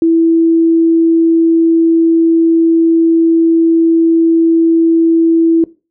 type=tone; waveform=sine; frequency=329.6 Hz; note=E4; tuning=in tune; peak=-6 dBFS; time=0.02-5.64 s; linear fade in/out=2 ms; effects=noise-tail reverb RT60 0.3 s tail -20 dB re dry